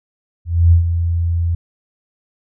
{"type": "tone with ADSR envelope", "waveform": "sine", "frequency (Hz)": 84.8, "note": "E2", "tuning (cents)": 50, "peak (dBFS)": -5, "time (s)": [0.45, 1.55], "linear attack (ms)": 270, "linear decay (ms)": 110, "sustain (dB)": -9, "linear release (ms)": 5, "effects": []}